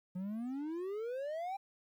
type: exponential sweep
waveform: triangle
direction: up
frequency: 177.7 to 802 Hz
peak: -35 dBFS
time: 0.15-1.57 s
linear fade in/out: 10 ms
effects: 12-bit